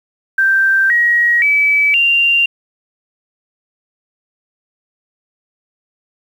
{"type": "tone with pitch steps", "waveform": "sine", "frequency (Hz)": [1568, 1897.3, 2296, 2778], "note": ["G6", "A#6", "D7", "F7"], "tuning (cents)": [0, 30, -40, -10], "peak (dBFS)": -9, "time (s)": [0.38, 2.46], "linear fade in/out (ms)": 5, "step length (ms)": 520, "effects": ["7-bit"]}